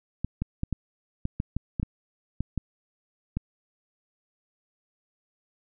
clicks, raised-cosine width 5 ms, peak -15 dBFS, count 12, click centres 0.246 / 0.42 / 0.634 / 0.727 / 1.254 / 1.401 / 1.566 / 1.798 / 1.83 / 2.406 / 2.577 / 3.37 s, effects none

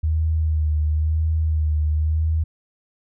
sine tone with vibrato, 77.9 Hz, D#2, 3 cents sharp, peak -17 dBFS, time 0.03-2.44 s, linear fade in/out 10 ms, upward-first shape sine, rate 0.98 Hz, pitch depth 37 cents each way, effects none

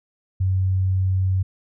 sine tone, 94.1 Hz, F#2, 30 cents sharp, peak -17 dBFS, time 0.4-1.43 s, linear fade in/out 10 ms, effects none

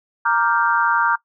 sine chord, G minor seventh, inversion first, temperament equal, 932.3 / 1174.7 / 1396.9 / 1568 Hz, Bb5 / D6 / F6 / G6, 0 / 0 / 0 / 0 cents, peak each -19 / -21 / -20 / -22 dBFS, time 0.25-1.16 s, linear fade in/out 10 ms, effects noise-tail reverb RT60 0.1 s tail -20 dB re dry

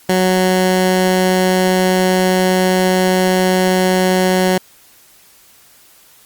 15% pulse tone, 185 Hz, F#3, in tune, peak -5 dBFS, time 0.09-4.58 s, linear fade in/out 5 ms, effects white hiss -47 dBFS RMS until 6.25 s + Opus 48 kbps

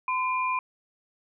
sine tone pair together, 1019 / 2403 Hz, C6 / D7, -46 / +39 cents, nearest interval octave + minor third, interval 1485 cents, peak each -25 / -31 dBFS, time 0.08-0.59 s, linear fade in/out 2 ms, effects none

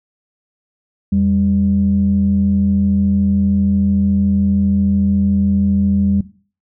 sine tone pair together, 84.8 / 198.1 Hz, E2 / G3, +50 / +18 cents, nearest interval octave + minor third, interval 1468 cents, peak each -18 / -12 dBFS, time 1.12-6.21 s, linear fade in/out 5 ms, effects noise-tail reverb RT60 0.4 s tail -17 dB re dry + tanh soft clip ceiling -5 dBFS

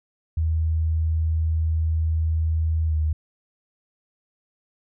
sine tone with pitch glide, 80.1 to 77.6 Hz, E2 to D#2, -49 to -4 cents, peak -19 dBFS, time 0.37-3.13 s, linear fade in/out 5 ms, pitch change -55 cents, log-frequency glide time 2.87-2.94 s, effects none

